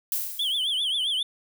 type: noise with exponential decay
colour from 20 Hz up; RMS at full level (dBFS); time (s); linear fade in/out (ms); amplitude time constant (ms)
violet; -25; 0.12-0.86; 1; 160
type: tone with vibrato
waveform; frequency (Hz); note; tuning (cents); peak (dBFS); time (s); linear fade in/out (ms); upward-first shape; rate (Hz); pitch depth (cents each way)
triangle; 3233; G#7; -47; -22; 0.39-1.23; 5; triangle; 7.5; 170
effects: none